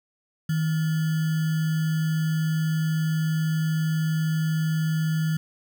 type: tone with sample-and-hold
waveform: sine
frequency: 158.8 Hz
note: D#3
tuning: 36 cents sharp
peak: -21 dBFS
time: 0.49-5.37 s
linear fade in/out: 5 ms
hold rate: 1575 Hz
effects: none